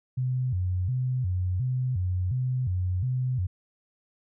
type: tone with vibrato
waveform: sine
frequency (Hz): 107.9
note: A2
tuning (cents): -33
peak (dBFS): -24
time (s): 0.17-3.47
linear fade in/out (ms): 10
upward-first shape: square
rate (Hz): 1.4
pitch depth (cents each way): 290
effects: none